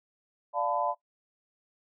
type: chord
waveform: sine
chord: B half-diminished seventh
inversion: first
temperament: equal with one note detuned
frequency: 587.3 / 698.5 / 880 / 1005 Hz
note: D5 / F5 / A5 / B5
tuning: 0 / 0 / 0 / +30 cents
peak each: -32 dBFS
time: 0.53-0.95 s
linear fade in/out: 50 ms
effects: noise-tail reverb RT60 0.1 s tail -17 dB re dry